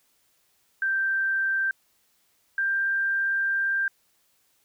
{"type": "tone pair in turn", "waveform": "sine", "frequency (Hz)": [1568, 1584.4], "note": ["G6", "G6"], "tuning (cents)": [0, 18], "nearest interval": "unison", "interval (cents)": 18, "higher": "second", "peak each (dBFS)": -22, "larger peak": "neither", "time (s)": [[0.82, 1.71], [2.58, 3.88]], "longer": "second", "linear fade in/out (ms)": 2, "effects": ["white hiss -67 dBFS RMS until 4.64 s"]}